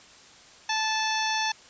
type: harmonic tone with a mistuned harmonic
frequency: 874 Hz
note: A5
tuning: 12 cents flat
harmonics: 1 / 2 / 3 / 4 / 5 / 6 / 7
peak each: -28 / -31 / -33 / -34 / -35 / -36 / -36 dBFS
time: 0.69-1.52 s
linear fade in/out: 5 ms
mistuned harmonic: 6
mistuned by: +64 cents
effects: white hiss -51 dBFS RMS until 1.69 s + resampled to 16000 Hz